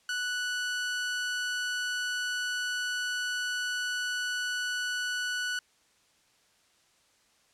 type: tone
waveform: sawtooth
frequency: 1480 Hz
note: F#6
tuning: in tune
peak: -26 dBFS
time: 0.09-5.59 s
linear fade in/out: 2 ms
effects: white hiss -66 dBFS RMS until 7.53 s + low-pass 8000 Hz 12 dB/octave